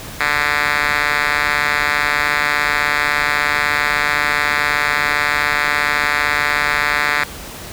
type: tone with band-pass filter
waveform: 5% pulse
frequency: 147.3 Hz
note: D3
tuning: 6 cents sharp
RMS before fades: -17 dBFS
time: 0.2-7.24 s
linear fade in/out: 5 ms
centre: 2200 Hz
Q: 1.9
effects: pink hiss -32 dBFS RMS until 7.72 s